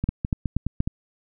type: two click trains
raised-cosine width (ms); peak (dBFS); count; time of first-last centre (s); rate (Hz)
5; -9 / -12; 4 / 5; 0.09-0.804 / 0.04-0.875; 4.2 / 4.79
effects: none